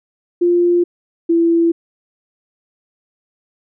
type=tone pair in turn; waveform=sine; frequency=349.2 / 335.2 Hz; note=F4 / E4; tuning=0 / +29 cents; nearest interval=minor second; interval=71 cents; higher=first; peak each=-10 dBFS; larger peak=neither; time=0.41-0.84 / 1.29-1.72 s; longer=neither; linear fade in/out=10 ms; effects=none